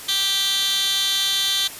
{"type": "tone with high-pass filter", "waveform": "15% pulse", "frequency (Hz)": 392, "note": "G4", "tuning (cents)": 0, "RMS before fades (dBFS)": -21, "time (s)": [0.08, 1.68], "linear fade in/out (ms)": 10, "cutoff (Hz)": 3200, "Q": 3.8, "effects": ["white hiss -36 dBFS RMS until 1.79 s", "resampled to 32000 Hz"]}